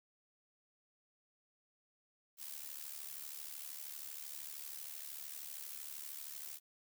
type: noise with amplitude modulation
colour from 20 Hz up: blue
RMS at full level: -44 dBFS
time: 2.37-6.6 s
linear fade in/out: 50 ms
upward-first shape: sine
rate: 72.9 Hz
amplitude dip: 75%
effects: none